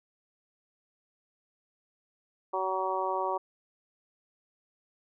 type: harmonic tone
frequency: 188.6 Hz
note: F#3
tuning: 33 cents sharp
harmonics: 2 / 3 / 4 / 5 / 6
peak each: -35 / -35 / -35 / -32 / -35 dBFS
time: 2.53-3.38 s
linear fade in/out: 10 ms
effects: none